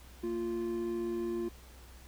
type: tone pair together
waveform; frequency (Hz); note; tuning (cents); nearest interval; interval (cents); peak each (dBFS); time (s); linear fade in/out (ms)
triangle; 228.9 / 347.7; A#3 / F4; -31 / -8; perfect fifth; 723; -37 / -31; 0.23-1.49; 10
effects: added 62 Hz sine -52 dBFS peak until 2.07 s + pink hiss -57 dBFS RMS until 2.07 s